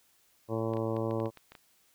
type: harmonic tone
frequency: 112.2 Hz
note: A2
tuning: 34 cents sharp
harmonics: 1 / 2 / 3 / 4 / 5 / 6 / 7 / 8 / 9 / 10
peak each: -35 / -38 / -35 / -36 / -36 / -46 / -46 / -47 / -44 / -49 dBFS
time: 0.48-1.31 s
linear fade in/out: 50 ms
type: clicks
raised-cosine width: 0.3 ms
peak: -32 dBFS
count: 9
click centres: 0.736 / 0.77 / 0.966 / 1.11 / 1.201 / 1.258 / 1.373 / 1.52 / 1.552 s
effects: white hiss -67 dBFS RMS until 1.94 s